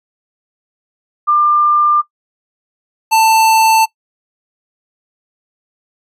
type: tone pair in turn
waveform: sine / square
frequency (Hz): 1195 / 888.2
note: D6 / A5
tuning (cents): +30 / +16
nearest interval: perfect fourth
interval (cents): 514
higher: first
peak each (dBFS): -8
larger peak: neither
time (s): 1.27-2.02 / 3.11-3.86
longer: neither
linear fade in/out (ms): 20
effects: noise-tail reverb RT60 0.1 s tail -21 dB re dry + resampled to 32000 Hz